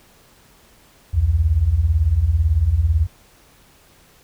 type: beating tone pair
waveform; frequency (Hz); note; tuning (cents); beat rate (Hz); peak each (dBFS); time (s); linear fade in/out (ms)
sine; 65.41 / 83.41; C2 / E2; 0 / +21; 18; -19 / -15; 1.13-3.07; 20
effects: pink hiss -52 dBFS RMS until 4.23 s